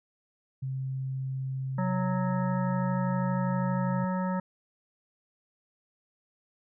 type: tone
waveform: sine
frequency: 132.5 Hz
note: C3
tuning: 22 cents sharp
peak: -30 dBFS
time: 0.62-4.05 s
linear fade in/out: 10 ms
type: harmonic tone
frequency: 185 Hz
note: F#3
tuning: in tune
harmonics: 1 / 3 / 5 / 7 / 9 / 10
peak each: -28 / -36 / -35 / -40 / -46 / -48 dBFS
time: 1.78-4.4 s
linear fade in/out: 5 ms
effects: none